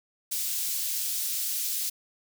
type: high-pass noise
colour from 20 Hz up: white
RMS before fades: -30 dBFS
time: 0.31-1.9 s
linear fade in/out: 10 ms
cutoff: 4100 Hz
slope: 12 dB/octave
effects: none